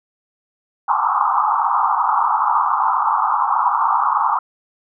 pink band-pass noise, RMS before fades -17 dBFS, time 0.88-4.39 s, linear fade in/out 5 ms, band 800 to 1300 Hz, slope 96 dB/octave, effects none

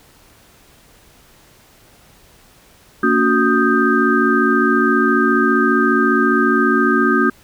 sine tone cluster, 227.8 / 282.5 / 367.3 / 1242 / 1574 Hz, A#3 / C#4 / F#4 / D#6 / G6, -40 / +33 / -13 / -3 / +7 cents, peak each -18 dBFS, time 3.03-7.3 s, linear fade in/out 5 ms, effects pink hiss -49 dBFS RMS until 7.43 s

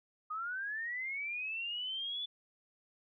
sine linear sweep, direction up, 1224 to 3480 Hz, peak -36 dBFS, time 0.3-2.26 s, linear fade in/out 10 ms, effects none

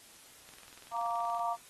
click train, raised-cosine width 0.2 ms, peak -35 dBFS, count 20, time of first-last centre 0.49-1.395 s, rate 21 Hz
harmonic tone, 233.1 Hz, A#3, in tune, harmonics 3 / 4 / 5, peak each -34 / -35 / -36 dBFS, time 0.91-1.57 s, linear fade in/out 50 ms
effects white hiss -56 dBFS RMS until 1.69 s + AAC 32 kbps

